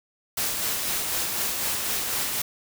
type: noise with tremolo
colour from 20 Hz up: white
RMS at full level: -26 dBFS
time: 0.37-2.42 s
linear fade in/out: 5 ms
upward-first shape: sine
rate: 4 Hz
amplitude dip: 30%
effects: none